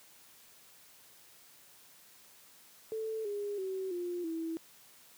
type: tone with pitch steps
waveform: sine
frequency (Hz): 441 / 409.1 / 379.5 / 352 / 326.6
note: A4 / G#4 / F#4 / F4 / E4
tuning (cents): +4 / -26 / +44 / +14 / -16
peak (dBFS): -34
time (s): 2.92-4.57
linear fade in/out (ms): 0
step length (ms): 330
effects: white hiss -59 dBFS RMS until 5.17 s + high-pass 80 Hz 12 dB/octave